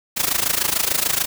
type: noise with amplitude modulation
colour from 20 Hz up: white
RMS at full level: -17 dBFS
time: 0.16-1.26 s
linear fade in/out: 20 ms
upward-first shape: sine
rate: 26.8 Hz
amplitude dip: 85%
effects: none